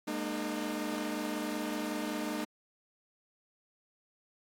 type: chord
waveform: sawtooth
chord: Ab suspended second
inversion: none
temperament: equal with one note detuned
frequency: 207.7 / 233.1 / 303.3 Hz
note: Ab3 / Bb3 / Eb4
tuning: 0 / 0 / -44 cents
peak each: -36 / -35 / -32 dBFS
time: 0.07-2.45 s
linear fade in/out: 10 ms
effects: AAC 64 kbps